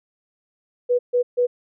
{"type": "tone bursts", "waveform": "sine", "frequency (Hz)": 490.3, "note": "B4", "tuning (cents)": -13, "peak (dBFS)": -15, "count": 3, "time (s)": [0.89, 1.47], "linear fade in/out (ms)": 20, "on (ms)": 100, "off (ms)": 140, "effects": []}